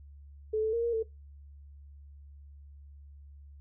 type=tone with pitch steps; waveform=sine; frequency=433.6 / 438.3 / 464.9 / 469.8 / 446.1 Hz; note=A4 / A4 / A#4 / A#4 / A4; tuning=-25 / -7 / -5 / +13 / +24 cents; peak=-26 dBFS; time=0.53-1.03 s; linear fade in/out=10 ms; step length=100 ms; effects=noise-tail reverb RT60 0.2 s tail -19 dB re dry + added 71 Hz sine -48 dBFS peak until 3.6 s